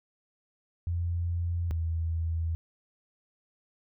sine tone pair in turn, 86 / 82.21 Hz, F2 / E2, -26 / -4 cents, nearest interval minor second, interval 78 cents, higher first, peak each -27 dBFS, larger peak neither, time 0.87-1.71 / 1.71-2.55 s, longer neither, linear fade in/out 0 ms, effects none

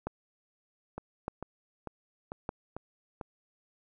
two click trains, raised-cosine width 1 ms, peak -24 / -19 dBFS, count 6 / 3, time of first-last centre 0.98-3.212 / 0.07-2.491 s, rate 2.24 / 0.826 Hz, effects none

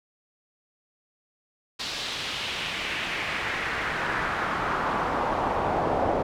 brown noise with band-pass filter sweep, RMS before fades -28 dBFS, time 1.79-6.23 s, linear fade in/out 10 ms, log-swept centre 4200 to 660 Hz, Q 1.9, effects none

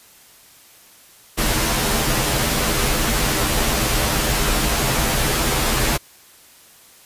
pink noise with comb filter, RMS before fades -19 dBFS, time 1.37-5.98 s, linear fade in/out 20 ms, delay 11 ms, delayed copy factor -0.75, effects white hiss -48 dBFS RMS until 7.05 s + resampled to 32000 Hz

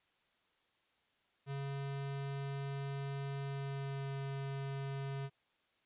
square tone with pitch glide, 138.6 to 137.4 Hz, C#3 to C#3, 0 to -15 cents, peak -39 dBFS, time 1.46-5.3 s, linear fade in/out 50 ms, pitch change -15 cents, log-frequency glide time 3.37-4.11 s, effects white hiss -75 dBFS RMS until 5.85 s + resampled to 8000 Hz

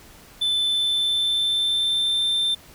triangle tone with pitch glide, 3520 to 3571 Hz, A7 to A7, 0 to +25 cents, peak -18 dBFS, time 0.41-2.55 s, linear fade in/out 10 ms, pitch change +25 cents, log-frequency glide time 0.57-2.25 s, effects pink hiss -48 dBFS RMS until 2.74 s

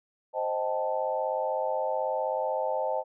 sine chord, A half-diminished seventh, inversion first, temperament equal, 523.3 / 622.3 / 784 / 880 Hz, C5 / Eb5 / G5 / A5, 0 / 0 / 0 / 0 cents, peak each -31 / -31 / -35 / -32 dBFS, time 0.33-3.04 s, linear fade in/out 50 ms, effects none

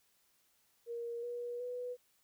sine tone with pitch steps, 470 / 481.5 / 493.4 Hz, A#4 / B4 / B4, +14 / -44 / -2 cents, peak -38 dBFS, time 0.86-1.97 s, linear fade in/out 50 ms, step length 370 ms, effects white hiss -73 dBFS RMS until 2.23 s

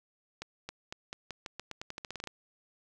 accelerating click train, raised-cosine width 0.2 ms, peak -22 dBFS, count 17, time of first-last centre 0.42-2.273 s, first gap 270 ms, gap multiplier 0.87, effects none

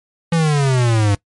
square exponential sweep, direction down, 169.9 to 98.8 Hz, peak -13 dBFS, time 0.32-1.15 s, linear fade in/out 5 ms, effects noise-tail reverb RT60 0.1 s tail -20 dB re dry + MP3 48 kbps

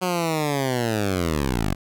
10% pulse linear sweep, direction down, 185 to 43.89 Hz, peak -13 dBFS, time 0.01-1.75 s, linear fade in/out 20 ms, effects none

